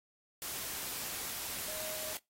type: tone in noise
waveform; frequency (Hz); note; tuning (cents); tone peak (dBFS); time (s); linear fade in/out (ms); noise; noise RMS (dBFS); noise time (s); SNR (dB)
sine; 624; D#5; +5; -46; 1.68-2.13; 0; white; -40; 0.42-2.17; -9
effects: noise-tail reverb RT60 0.2 s tail -23 dB re dry + AAC 48 kbps